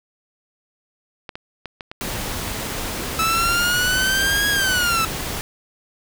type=clicks; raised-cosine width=0.3 ms; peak=-16 dBFS; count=9; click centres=1.292 / 1.355 / 1.657 / 1.808 / 1.915 / 2.479 / 2.6 / 2.796 / 3.038 s
type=noise; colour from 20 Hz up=pink; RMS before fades=-27 dBFS; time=2.01-5.41 s; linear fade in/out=0 ms
type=exponential two-way sweep; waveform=sawtooth; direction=up then down; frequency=1303 to 1661.2 to 1303 Hz; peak=-14 dBFS; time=3.19-5.05 s; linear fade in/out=2 ms; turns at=4.49 s
effects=none